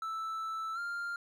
triangle tone with pitch glide, 1318.5 to 1396.9 Hz, E6 to F6, 0 to 0 cents, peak -33 dBFS, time 0.02-1.16 s, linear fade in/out 2 ms, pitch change +100 cents, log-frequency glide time 0.74-0.79 s, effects none

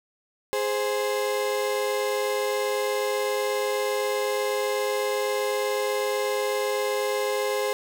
35% pulse tone pair together, 415.3 / 523.3 Hz, G#4 / C5, 0 / 0 cents, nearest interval major third, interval 400 cents, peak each -25 dBFS, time 0.53-7.73 s, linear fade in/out 0 ms, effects none

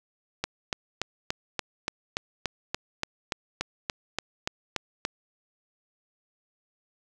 click train, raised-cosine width 0.2 ms, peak -10 dBFS, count 17, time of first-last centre 0.44-5.051 s, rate 3.47 Hz, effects none

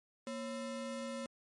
square ring-modulated tone, 391 Hz, G4, 4 cents flat, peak -37 dBFS, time 0.27-1.26 s, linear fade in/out 0 ms, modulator 156 Hz, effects MP3 48 kbps

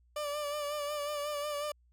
30% pulse tone with vibrato, 587.3 Hz, D5, in tune, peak -31 dBFS, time 0.16-1.72 s, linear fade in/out 5 ms, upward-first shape sine, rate 5.5 Hz, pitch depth 38 cents each way, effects added 60 Hz sine -63 dBFS peak until 1.92 s

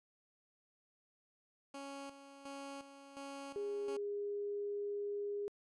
15% pulse tone with tremolo, 277.2 Hz, C#4, in tune, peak -39 dBFS, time 1.74-3.97 s, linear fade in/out 5 ms, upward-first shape square, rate 1.4 Hz, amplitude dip 65%
sine tone, 408.4 Hz, G#4, 29 cents flat, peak -37 dBFS, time 3.56-5.48 s, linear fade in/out 0 ms
effects resampled to 24000 Hz

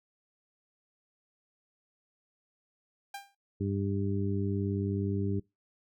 sawtooth tone with exponential decay, 797 Hz, G5, 28 cents sharp, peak -32 dBFS, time 3.14-3.35 s, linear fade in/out 5 ms, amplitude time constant 45 ms
harmonic tone, 99.2 Hz, G2, 21 cents sharp, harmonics 1 / 2 / 3 / 4, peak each -31 / -34 / -36 / -37 dBFS, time 3.6-5.4 s, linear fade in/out 10 ms
effects noise-tail reverb RT60 0.2 s tail -23 dB re dry

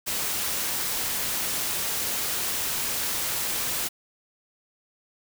white noise, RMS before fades -28 dBFS, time 0.06-3.89 s, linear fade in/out 20 ms, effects none

